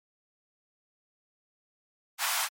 pink high-pass noise, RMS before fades -29 dBFS, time 2.18-2.49 s, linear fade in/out 50 ms, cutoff 750 Hz, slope 48 dB/octave, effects MP3 64 kbps

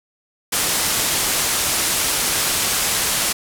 white low-pass noise, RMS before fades -20 dBFS, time 0.52-3.33 s, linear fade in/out 10 ms, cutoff 12000 Hz, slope 24 dB/octave, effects none

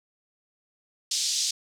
pink band-pass noise, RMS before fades -27 dBFS, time 1.11-1.51 s, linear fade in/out 5 ms, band 4100 to 7200 Hz, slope 24 dB/octave, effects none

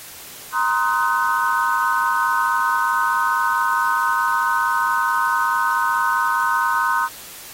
sine chord, C half-diminished seventh, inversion third, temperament just, 941.9 / 1046.5 / 1255.8 / 1507 Hz, Bb5 / C6 / Eb6 / Gb6, +18 / 0 / +16 / +31 cents, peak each -22 dBFS, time 0.52-7.09 s, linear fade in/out 50 ms, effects white hiss -38 dBFS RMS until 7.53 s + AAC 48 kbps

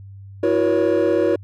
triangle tone cluster, 329.1 / 365.6 / 479.4 / 560 Hz, E4 / F#4 / A#4 / C#5, -3 / -21 / +48 / +18 cents, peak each -18 dBFS, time 0.43-1.36 s, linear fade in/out 5 ms, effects tanh soft clip ceiling -7 dBFS + added 98 Hz sine -36 dBFS peak until 1.43 s

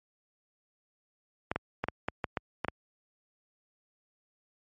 clicks, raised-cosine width 0.5 ms, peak -14 dBFS, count 9, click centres 1.515 / 1.56 / 1.84 / 1.885 / 2.085 / 2.242 / 2.372 / 2.647 / 2.684 s, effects high-pass 60 Hz 12 dB/octave + MP3 48 kbps

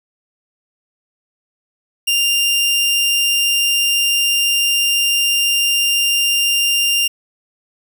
sawtooth tone, 2794 Hz, F7, in tune, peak -10 dBFS, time 2.07-7.08 s, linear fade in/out 10 ms, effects none

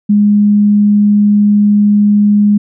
sine tone, 206.6 Hz, G#3, 9 cents flat, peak -5 dBFS, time 0.09-2.58 s, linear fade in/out 10 ms, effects none

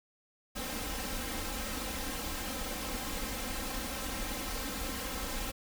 pink noise with comb filter, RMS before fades -37 dBFS, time 0.55-5.52 s, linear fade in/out 20 ms, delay 3.8 ms, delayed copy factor +1, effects none

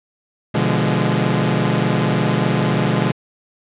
sawtooth chord, B diminished seventh, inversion none, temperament equal with one note detuned, 123.47 / 146.83 / 171.81 / 207.7 Hz, B2 / D3 / F3 / Ab3, 0 / 0 / -28 / 0 cents, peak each -17 dBFS, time 0.54-3.12 s, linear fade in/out 10 ms, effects resampled to 8000 Hz + 8-bit

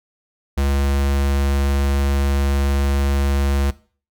square tone, 69.5 Hz, C#2, 5 cents sharp, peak -17 dBFS, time 0.57-3.71 s, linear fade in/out 10 ms, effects noise-tail reverb RT60 0.4 s tail -18 dB re dry

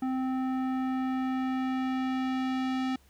square tone with low-pass filter sweep, 260 Hz, C4, 11 cents flat, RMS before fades -30 dBFS, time 0.02-2.96 s, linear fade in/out 5 ms, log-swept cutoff 1100 to 4000 Hz, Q 0.83, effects added 68 Hz sine -61 dBFS peak until 3.09 s + pink hiss -64 dBFS RMS until 3.09 s

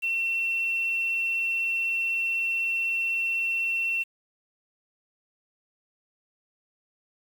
sine tone with quantisation, 2708 Hz, E7, 46 cents sharp, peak -24 dBFS, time 0.02-4.04 s, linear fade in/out 20 ms, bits 8, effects none

